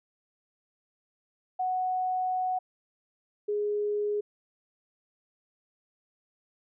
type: tone pair in turn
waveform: sine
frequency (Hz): 740 / 415.3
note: F#5 / G#4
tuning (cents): 0 / 0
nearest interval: minor seventh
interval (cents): 1000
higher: first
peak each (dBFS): -26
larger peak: neither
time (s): 1.59-2.59 / 3.48-4.21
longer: first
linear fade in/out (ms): 10
effects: none